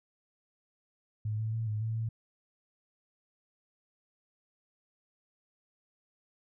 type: tone with pitch steps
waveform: sine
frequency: 107.2 / 110.3 / 112.8 / 106.7 / 111.8 / 112.6 Hz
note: A2 / A2 / A2 / G#2 / A2 / A2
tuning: -45 / +5 / +44 / +47 / +28 / +40 cents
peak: -30 dBFS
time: 1.25-2.09 s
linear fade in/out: 5 ms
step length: 140 ms
effects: none